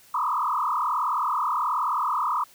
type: tone with frequency modulation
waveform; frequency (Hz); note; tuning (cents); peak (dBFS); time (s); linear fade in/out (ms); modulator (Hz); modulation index
sine; 1108.7; C#6; 0; -22; 0.14-2.44; 5; 38.7; 4.2
effects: white hiss -54 dBFS RMS until 2.54 s